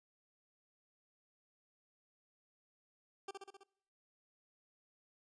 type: tone with echo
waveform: 20% pulse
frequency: 392 Hz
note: G4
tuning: in tune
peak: -37 dBFS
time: 3.28-3.31 s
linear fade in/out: 5 ms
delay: 65 ms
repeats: 5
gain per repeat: -3 dB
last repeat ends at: 3.635 s
effects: noise-tail reverb RT60 0.9 s tail -26 dB re dry + resampled to 22050 Hz